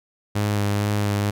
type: tone with vibrato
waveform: sawtooth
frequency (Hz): 102.9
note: G#2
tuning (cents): -16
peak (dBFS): -16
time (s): 0.35-1.31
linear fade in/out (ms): 10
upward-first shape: sine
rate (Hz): 2.2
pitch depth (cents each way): 18
effects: none